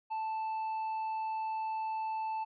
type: tone with hard clipping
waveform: sine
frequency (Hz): 880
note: A5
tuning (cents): 0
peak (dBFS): -34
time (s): 0.1-2.45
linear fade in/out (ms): 20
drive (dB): 3
effects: resampled to 11025 Hz